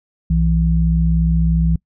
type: tone pair together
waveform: sine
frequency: 61.66 / 164.81 Hz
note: B1 / E3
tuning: -2 / 0 cents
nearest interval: octave + perfect fourth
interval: 1702 cents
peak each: -15 dBFS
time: 0.3-1.76 s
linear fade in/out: 5 ms
effects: noise-tail reverb RT60 0.1 s tail -24 dB re dry